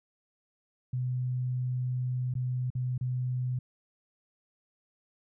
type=tone with dropouts; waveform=sine; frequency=126.1 Hz; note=B2; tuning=36 cents sharp; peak=-28 dBFS; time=0.93-3.59 s; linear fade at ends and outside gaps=5 ms; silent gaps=2.34-2.352 / 2.703-2.751 / 2.979-3.01 s; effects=none